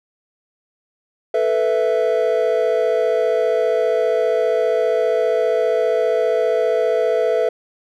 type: chord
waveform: triangle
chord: A suspended second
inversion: none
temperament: just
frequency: 440 / 495 / 660 Hz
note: A4 / B4 / E5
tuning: 0 / +4 / +2 cents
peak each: -17 dBFS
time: 1.34-7.49 s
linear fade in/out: 5 ms
effects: tanh soft clip ceiling -5 dBFS